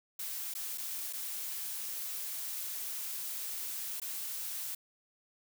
blue noise with dropouts, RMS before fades -39 dBFS, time 0.19-4.75 s, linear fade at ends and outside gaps 5 ms, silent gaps 0.54-0.55 / 0.776-0.78 / 1.128-1.132 / 4-4.017 s, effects none

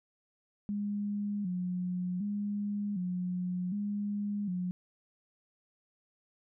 sine tone with vibrato, 192.3 Hz, G3, 33 cents flat, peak -31 dBFS, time 0.69-4.71 s, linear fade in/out 0 ms, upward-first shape square, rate 0.66 Hz, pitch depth 110 cents each way, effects none

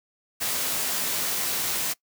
white noise with comb filter, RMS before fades -27 dBFS, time 0.4-1.94 s, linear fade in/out 20 ms, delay 17 ms, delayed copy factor -0.5, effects noise-tail reverb RT60 0.1 s tail -22 dB re dry + high-pass 100 Hz 12 dB/octave

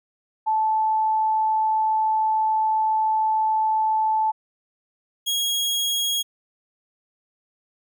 sine / sawtooth tone pair in turn, 873 / 3296 Hz, A5 / G#7, -14 / -14 cents, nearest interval octave + major seventh, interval 2300 cents, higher second, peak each -18 dBFS, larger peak neither, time 0.46-4.32 / 5.26-6.23 s, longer first, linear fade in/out 20 ms, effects none

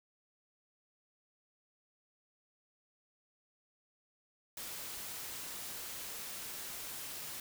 white noise, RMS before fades -44 dBFS, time 4.57-7.4 s, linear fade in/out 2 ms, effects none

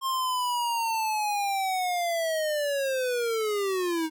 square linear sweep, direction down, 1069 to 311.1 Hz, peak -26 dBFS, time 0.01-4.1 s, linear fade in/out 50 ms, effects none

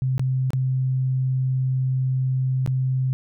sine tone with dropouts, 130.3 Hz, C3, 7 cents flat, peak -19 dBFS, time 0.02-3.13 s, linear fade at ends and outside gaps 0 ms, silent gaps 0.18-0.195 / 0.505-0.533 / 2.662-2.675 s, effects none

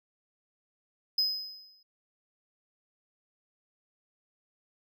triangle tone with exponential decay, 5050 Hz, D#8, 25 cents sharp, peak -21 dBFS, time 1.18-1.83 s, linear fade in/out 5 ms, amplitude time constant 140 ms, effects none

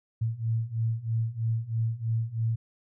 sine beating tone pair, 111.8 / 114.9 Hz, A2 / A#2, +28 / -25 cents, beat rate 3.1 Hz, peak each -30 / -28 dBFS, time 0.21-2.56 s, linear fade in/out 10 ms, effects none

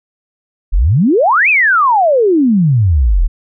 sine exponential two-way sweep, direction up then down, 35.17 to 2637 to 35.17 Hz, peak -7 dBFS, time 0.72-3.28 s, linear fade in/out 20 ms, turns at 1.49 s, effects none

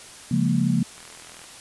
sine chord, Bb minor seventh, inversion first, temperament equal, 138.59 / 174.61 / 207.7 / 233.1 Hz, Db3 / F3 / Ab3 / Bb3, 0 / 0 / 0 / 0 cents, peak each -24 / -23 / -26 / -23 dBFS, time 0.31-0.83 s, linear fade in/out 5 ms
click train, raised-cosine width 0.3 ms, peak -28 dBFS, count 20, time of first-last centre 0.98-1.441 s, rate 41.2 Hz
effects white hiss -43 dBFS RMS until 1.6 s + resampled to 24000 Hz

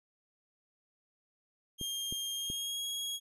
sawtooth tone with pitch glide, 3212 to 3308 Hz, G7 to G#7, +41 to -8 cents, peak -32 dBFS, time 1.78-3.2 s, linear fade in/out 50 ms, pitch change +51 cents, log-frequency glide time 2.34-2.86 s
clicks, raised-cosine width 3 ms, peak -29 dBFS, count 3, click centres 1.813 / 2.125 / 2.501 s
effects resampled to 32000 Hz

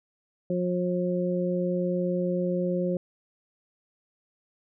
harmonic tone, 179.1 Hz, F3, 44 cents sharp, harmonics 1 / 2 / 3, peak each -27 / -30 / -29 dBFS, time 0.5-2.97 s, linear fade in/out 2 ms, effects none

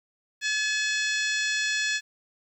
harmonic tone with a mistuned harmonic, 856 Hz, A5, 48 cents flat, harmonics 2 / 3 / 4 / 5 / 6 / 7 / 8 / 9, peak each -27 / -31 / -33 / -35 / -37 / -38 / -39 / -40 dBFS, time 0.41-2.01 s, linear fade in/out 50 ms, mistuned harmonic 7, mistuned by -57 cents, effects 10-bit

